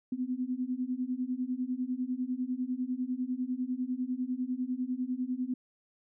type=beating tone pair; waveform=sine; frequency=247.5 / 257.5 Hz; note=B3 / C4; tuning=+4 / -28 cents; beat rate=10 Hz; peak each=-34 / -33 dBFS; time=0.12-5.54 s; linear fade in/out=5 ms; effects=none